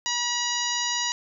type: harmonic tone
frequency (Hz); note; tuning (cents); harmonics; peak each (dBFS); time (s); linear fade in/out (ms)
965; B5; -40; 1 / 2 / 3 / 4 / 5 / 6 / 7; -32 / -32 / -32 / -32 / -32 / -32 / -32; 0.06-1.12; 0
effects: none